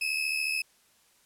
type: tone pair together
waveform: 35% pulse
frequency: 2524 / 2598 Hz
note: D#7 / E7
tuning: +24 / -26 cents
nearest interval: minor second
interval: 50 cents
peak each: -30 / -28 dBFS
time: 0.01-0.62 s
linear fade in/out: 5 ms
effects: white hiss -64 dBFS RMS until 1.25 s + low-pass 12000 Hz 12 dB/octave